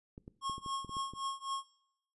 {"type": "clicks", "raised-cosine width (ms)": 3, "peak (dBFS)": -34, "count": 9, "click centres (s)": [0.179, 0.279, 0.497, 0.581, 0.662, 0.847, 0.894, 0.968, 1.136]}
{"type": "tone with tremolo", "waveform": "square", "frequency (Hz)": 1087, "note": "C#6", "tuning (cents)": -34, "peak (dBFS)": -34, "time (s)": [0.41, 1.64], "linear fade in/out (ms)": 50, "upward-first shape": "triangle", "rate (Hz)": 3.8, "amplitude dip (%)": 100}
{"effects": ["noise-tail reverb RT60 0.7 s tail -19 dB re dry", "resampled to 24000 Hz"]}